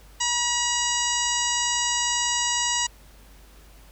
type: harmonic tone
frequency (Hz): 962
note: B5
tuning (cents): -46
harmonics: 1 / 2 / 3 / 4 / 5 / 6 / 7 / 8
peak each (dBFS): -29 / -31 / -29 / -33 / -33 / -30 / -30 / -29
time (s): 0.2-2.87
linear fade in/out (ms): 10
effects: added 50 Hz sine -48 dBFS peak until 3.91 s + pink hiss -54 dBFS RMS until 3.91 s